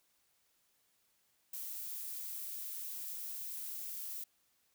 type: noise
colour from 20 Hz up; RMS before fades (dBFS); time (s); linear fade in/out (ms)
violet; -43; 1.53-4.24; 5
effects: white hiss -75 dBFS RMS until 4.74 s